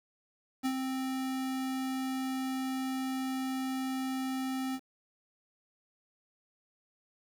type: tone with ADSR envelope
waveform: square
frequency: 262.3 Hz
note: C4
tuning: 4 cents sharp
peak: -28 dBFS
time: 0.63-4.8 s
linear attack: 27 ms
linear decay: 68 ms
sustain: -5 dB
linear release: 57 ms
effects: 9-bit